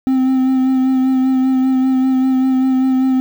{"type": "tone with vibrato", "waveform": "triangle", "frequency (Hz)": 261, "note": "C4", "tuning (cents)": -4, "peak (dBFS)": -9, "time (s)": [0.07, 3.2], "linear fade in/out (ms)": 0, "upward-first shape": "sine", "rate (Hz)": 5.1, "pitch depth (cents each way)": 17, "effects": ["7-bit"]}